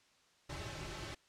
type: noise with comb filter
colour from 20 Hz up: pink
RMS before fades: -44 dBFS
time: 0.49-1.15 s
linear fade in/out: 10 ms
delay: 4.2 ms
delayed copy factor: -0.8
effects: white hiss -69 dBFS RMS until 1.28 s + low-pass 6000 Hz 12 dB/octave